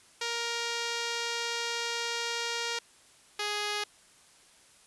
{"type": "tone pair in turn", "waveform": "5% pulse", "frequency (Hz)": [468.3, 416], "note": ["A#4", "G#4"], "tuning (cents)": [8, 3], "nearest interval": "major second", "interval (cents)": 205, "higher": "first", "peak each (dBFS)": -19, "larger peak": "neither", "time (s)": [[0.21, 2.79], [3.39, 3.84]], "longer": "first", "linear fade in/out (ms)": 5, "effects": ["white hiss -59 dBFS RMS until 4.86 s", "resampled to 24000 Hz"]}